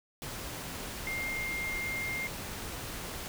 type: tone in noise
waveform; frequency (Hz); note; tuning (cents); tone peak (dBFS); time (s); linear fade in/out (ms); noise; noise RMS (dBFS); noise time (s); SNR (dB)
sine; 2115; C7; +18; -33; 1.07-2.27; 0; pink; -40; 0.22-3.28; +4
effects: none